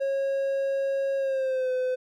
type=tone with pitch glide; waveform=triangle; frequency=546 to 509.4 Hz; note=C#5 to C5; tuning=-26 to -46 cents; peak=-22 dBFS; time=0-1.96 s; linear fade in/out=20 ms; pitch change=-120 cents; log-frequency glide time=1.17-1.71 s; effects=none